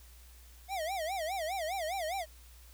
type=tone with vibrato; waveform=square; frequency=698.5 Hz; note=F5; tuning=in tune; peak=-34 dBFS; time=0.68-2.26 s; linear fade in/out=50 ms; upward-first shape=sine; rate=4.9 Hz; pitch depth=220 cents each way; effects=added 60 Hz sine -53 dBFS peak until 2.73 s + white hiss -60 dBFS RMS until 2.73 s